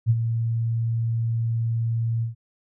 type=tone with ADSR envelope; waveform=sine; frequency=114.9 Hz; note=A#2; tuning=25 cents flat; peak=-13 dBFS; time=0.06-2.35 s; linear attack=40 ms; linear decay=43 ms; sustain=-8 dB; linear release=130 ms; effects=none